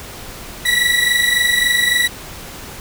30% pulse tone pair together, 1932.4 / 1956 Hz, B6 / B6, -38 / -17 cents, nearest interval unison, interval 21 cents, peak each -13 dBFS, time 0.65-2.08 s, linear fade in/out 10 ms, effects pink hiss -33 dBFS RMS until 2.8 s

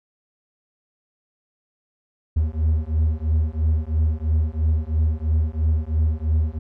triangle beating tone pair, 76.8 / 79.8 Hz, D#2 / D#2, -22 / +44 cents, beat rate 3 Hz, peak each -19 dBFS, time 2.36-6.59 s, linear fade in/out 10 ms, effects none

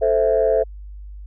sine chord, A minor, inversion none, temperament equal, 440 / 523.3 / 659.3 Hz, A4 / C5 / E5, 0 / 0 / 0 cents, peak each -18 dBFS, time 0.01-0.64 s, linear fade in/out 20 ms, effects tanh soft clip ceiling -7 dBFS + added 50 Hz sine -33 dBFS peak until 1.26 s

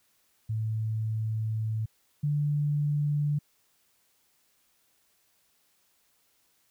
sine tone pair in turn, 110 / 146.83 Hz, A2 / D3, 0 / 0 cents, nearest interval perfect fourth, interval 500 cents, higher second, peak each -27 / -24 dBFS, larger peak second, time 0.49-1.86 / 2.23-3.39 s, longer first, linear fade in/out 10 ms, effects white hiss -69 dBFS RMS until 6.7 s

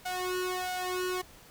sawtooth tone with flanger, 365.8 Hz, F#4, 20 cents flat, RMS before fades -33 dBFS, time 0.05-1.22 s, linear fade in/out 10 ms, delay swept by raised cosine 1.4 to 2.04 ms, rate 1.5 Hz, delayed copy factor +1, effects pink hiss -54 dBFS RMS until 1.5 s

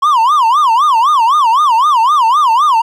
triangle tone with vibrato, 1046.5 Hz, C6, in tune, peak -5 dBFS, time 0.02-2.82 s, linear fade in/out 10 ms, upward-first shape sine, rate 3.9 Hz, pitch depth 280 cents each way, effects none

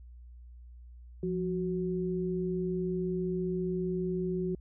sine tone pair together, 174.62 / 370 Hz, F3 / F#4, 0 / 0 cents, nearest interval octave + minor second, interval 1300 cents, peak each -32 / -32 dBFS, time 1.23-4.55 s, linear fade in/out 2 ms, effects added 60 Hz sine -47 dBFS peak until 4.6 s

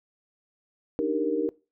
sine chord, Eb major seventh, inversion third, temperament equal, 293.7 / 311.1 / 392 / 466.2 Hz, D4 / Eb4 / G4 / Bb4, 0 / 0 / 0 / 0 cents, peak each -31 / -29 / -31 / -27 dBFS, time 0.99-1.49 s, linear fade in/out 0 ms, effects noise-tail reverb RT60 0.3 s tail -22 dB re dry

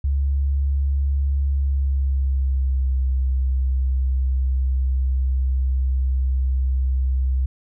sine tone with pitch glide, 69.3 to 65.03 Hz, C#2 to C2, 0 to -10 cents, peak -17 dBFS, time 0.04-7.46 s, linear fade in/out 5 ms, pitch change -110 cents, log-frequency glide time 1.48-3 s, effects none

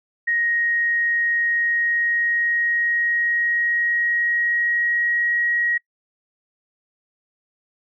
sine tone with pitch glide, 1876 to 1897.8 Hz, A#6 to A#6, +11 to +31 cents, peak -18 dBFS, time 0.27-5.78 s, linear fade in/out 10 ms, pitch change +20 cents, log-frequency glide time 1.5-5.4 s, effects noise-tail reverb RT60 0.1 s tail -24 dB re dry

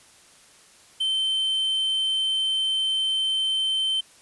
triangle tone, 3095 Hz, G7, 23 cents flat, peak -20 dBFS, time 1-4.01 s, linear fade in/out 10 ms, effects white hiss -53 dBFS RMS until 4.21 s + resampled to 24000 Hz

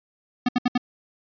square tone bursts, 247.5 Hz, B3, 4 cents sharp, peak -18 dBFS, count 4, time 0.46-0.778 s, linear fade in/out 5 ms, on 27 ms, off 70 ms, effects resampled to 11025 Hz

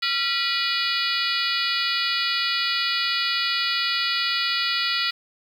harmonic tone with a mistuned harmonic, 487.9 Hz, B4, 21 cents flat, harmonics 3 / 4 / 5 / 6 / 7 / 8 / 9 / 10, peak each -29 / -29 / -30 / -30 / -31 / -30 / -28 / -31 dBFS, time 0.02-5.11 s, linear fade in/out 10 ms, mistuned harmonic 3, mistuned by -110 cents, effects 8-bit

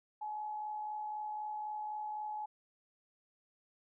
sine tone with amplitude modulation, 849 Hz, G#5, 38 cents sharp, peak -36 dBFS, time 0.21-2.46 s, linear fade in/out 10 ms, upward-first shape sine, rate 63.9 Hz, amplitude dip 35%, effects none

